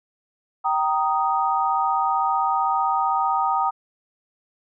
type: chord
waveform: sine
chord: Eb major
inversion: first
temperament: just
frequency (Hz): 777.8 / 933.4 / 1244.5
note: G5 / Bb5 / Eb6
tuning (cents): -14 / +2 / 0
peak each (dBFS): -23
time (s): 0.64-3.71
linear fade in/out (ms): 20
effects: none